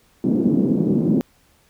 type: band-pass noise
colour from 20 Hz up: white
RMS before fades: -18 dBFS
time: 0.24-1.21 s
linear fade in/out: 0 ms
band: 170 to 290 Hz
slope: 24 dB/octave
effects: pink hiss -58 dBFS RMS until 1.69 s